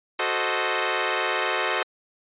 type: chord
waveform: 10% pulse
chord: F# diminished seventh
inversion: none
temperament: equal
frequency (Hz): 370 / 440 / 523.3 / 622.3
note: F#4 / A4 / C5 / Eb5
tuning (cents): 0 / 0 / 0 / 0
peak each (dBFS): -20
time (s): 0.19-1.83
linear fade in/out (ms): 5
effects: resampled to 8000 Hz